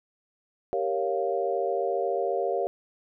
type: chord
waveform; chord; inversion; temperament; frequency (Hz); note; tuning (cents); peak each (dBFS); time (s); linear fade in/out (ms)
sine; G half-diminished seventh; none; equal; 392 / 466.2 / 554.4 / 698.5; G4 / Bb4 / Db5 / F5; 0 / 0 / 0 / 0; -30; 0.73-2.67; 0
effects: none